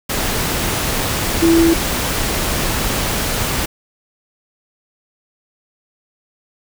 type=tone in noise; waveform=sine; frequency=331.8 Hz; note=E4; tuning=11 cents sharp; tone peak=-9 dBFS; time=1.42-1.74 s; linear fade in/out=10 ms; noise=pink; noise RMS=-19 dBFS; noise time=0.09-3.66 s; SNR=+7 dB; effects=none